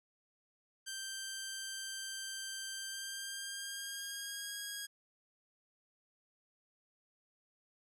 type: tone with pitch glide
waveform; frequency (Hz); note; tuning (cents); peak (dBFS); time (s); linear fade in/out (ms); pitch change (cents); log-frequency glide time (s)
10% pulse; 1568 to 1641.2; G6 to G#6; 0 to -21; -32; 0.86-4.87; 20; +79; 2.7-4.58
effects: none